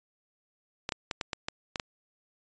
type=clicks; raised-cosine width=0.2 ms; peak=-14 dBFS; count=8; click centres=0.891 / 0.922 / 1.112 / 1.212 / 1.332 / 1.485 / 1.758 / 1.798 s; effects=resampled to 16000 Hz